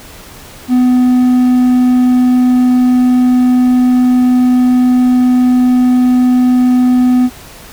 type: tone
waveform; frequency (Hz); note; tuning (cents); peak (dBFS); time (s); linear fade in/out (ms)
triangle; 250.4; B3; +24; -4; 0.68-7.3; 50
effects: pink hiss -34 dBFS RMS until 7.72 s